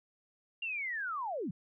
sine linear sweep, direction down, 2812 to 141.3 Hz, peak -34 dBFS, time 0.62-1.51 s, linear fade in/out 5 ms, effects none

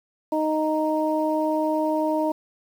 harmonic tone, 310.5 Hz, D#4, 3 cents flat, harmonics 1 / 2 / 3, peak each -24 / -24 / -27 dBFS, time 0.32-2.32 s, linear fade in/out 5 ms, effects 8-bit

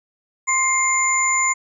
sine tone cluster, 1048 / 2111 / 7010 Hz, C6 / C7 / A8, +2 / +15 / -7 cents, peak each -21 / -20 / -20 dBFS, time 0.47-1.54 s, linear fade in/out 20 ms, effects none

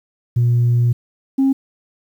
sine tone pair in turn, 120 / 269.4 Hz, B2 / C#4, -49 / -49 cents, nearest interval octave + major second, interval 1400 cents, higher second, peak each -10 dBFS, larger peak neither, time 0.36-0.93 / 1.38-1.53 s, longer first, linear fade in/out 10 ms, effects tanh soft clip ceiling -9 dBFS + 8-bit

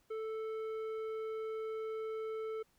sine tone with tanh clipping, 440 Hz, A4, in tune, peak -39 dBFS, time 0.1-2.63 s, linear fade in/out 10 ms, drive 10 dB, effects pink hiss -73 dBFS RMS until 2.78 s

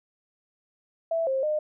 sine tone with pitch steps, 660 / 532 / 609 Hz, E5 / C5 / D#5, +2 / +29 / -37 cents, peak -23 dBFS, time 1.11-1.59 s, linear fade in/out 5 ms, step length 160 ms, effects none

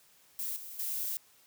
violet noise with level steps, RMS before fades -36 / -45 / -35 dBFS, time 0.39-1.17 s, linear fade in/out 0 ms, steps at 0.56 / 0.79 s, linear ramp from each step 5 ms, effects white hiss -63 dBFS RMS until 1.46 s + high-pass 60 Hz 12 dB/octave

